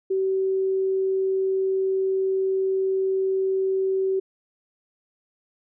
sine tone, 382.3 Hz, G4, 43 cents flat, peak -20 dBFS, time 0.1-4.2 s, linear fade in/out 10 ms, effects none

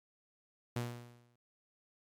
sawtooth tone with exponential decay, 120.2 Hz, B2, 46 cents flat, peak -29 dBFS, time 0.76-1.36 s, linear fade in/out 5 ms, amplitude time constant 130 ms, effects MP3 96 kbps

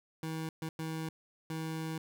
25% pulse tone bursts at uneven times, 160 Hz, D#3, 49 cents sharp, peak -32 dBFS, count 4, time 0.23-0.49 / 0.62-0.69 / 0.79-1.09 / 1.5-1.98 s, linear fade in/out 2 ms, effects none

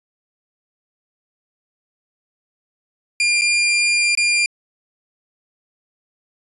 sawtooth tone with dropouts, 2399 Hz, D7, 36 cents sharp, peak -11 dBFS, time 3.2-4.46 s, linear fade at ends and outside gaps 2 ms, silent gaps 3.412-3.418 / 4.151-4.174 s, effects resampled to 24000 Hz

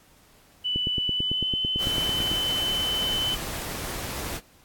sine tone with pitch glide, 2981 to 3040 Hz, F#7 to F#7, +12 to +46 cents, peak -24 dBFS, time 0.64-3.36 s, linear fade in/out 20 ms, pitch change +34 cents, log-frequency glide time 1.12-1.53 s
click train, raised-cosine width 3 ms, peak -17 dBFS, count 15, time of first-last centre 0.76-2.316 s, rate 9 Hz
pink noise, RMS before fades -33 dBFS, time 1.78-4.41 s, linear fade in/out 50 ms
effects pink hiss -57 dBFS RMS until 4.64 s + AAC 64 kbps

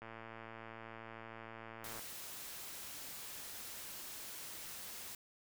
click train, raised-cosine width 0.5 ms, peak -34 dBFS, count 224, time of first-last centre 0.02-1.993 s, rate 113 Hz
white noise, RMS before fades -48 dBFS, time 1.84-5.15 s, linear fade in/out 2 ms
effects none

